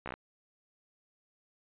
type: slowing click train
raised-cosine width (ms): 0.5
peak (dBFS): -23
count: 6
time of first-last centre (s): 0.06-0.14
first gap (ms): 15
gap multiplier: 1.03
effects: resampled to 8000 Hz